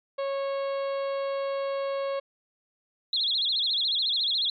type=harmonic tone; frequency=550 Hz; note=C#5; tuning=14 cents flat; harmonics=1 / 2 / 3 / 4 / 5 / 6 / 7 / 8; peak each=-27 / -36 / -47 / -46 / -49 / -49 / -52 / -51 dBFS; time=0.18-2.2 s; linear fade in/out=10 ms
type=tone with vibrato; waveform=sine; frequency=3729 Hz; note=A#7; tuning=in tune; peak=-23 dBFS; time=3.13-4.5 s; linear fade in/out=2 ms; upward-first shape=sine; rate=14 Hz; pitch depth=230 cents each way
effects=MP3 96 kbps